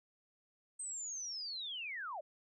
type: linear sweep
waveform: sine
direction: down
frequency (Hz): 8372 to 550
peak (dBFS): -40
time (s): 0.79-2.21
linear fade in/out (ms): 10
effects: none